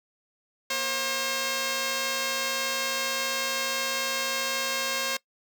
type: tone pair together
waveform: 5% pulse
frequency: 238.8 / 536 Hz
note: A#3 / C5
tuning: +42 / +42 cents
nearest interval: octave + major second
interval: 1400 cents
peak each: -26 / -15 dBFS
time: 0.7-5.17 s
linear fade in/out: 5 ms
effects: noise-tail reverb RT60 0.1 s tail -22 dB re dry